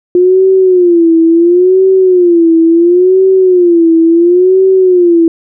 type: tone with vibrato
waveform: sine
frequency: 353.1 Hz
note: F4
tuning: 19 cents sharp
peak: -3 dBFS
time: 0.15-5.28 s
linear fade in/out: 2 ms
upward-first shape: sine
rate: 0.72 Hz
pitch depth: 130 cents each way
effects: none